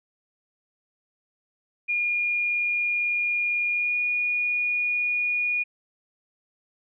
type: tone with pitch glide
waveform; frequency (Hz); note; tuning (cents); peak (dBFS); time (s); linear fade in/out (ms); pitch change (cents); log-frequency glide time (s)
sine; 2426 to 2446; D#7 to D#7; -44 to -30; -22; 1.88-5.64; 20; +14; 3.71-3.97
effects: none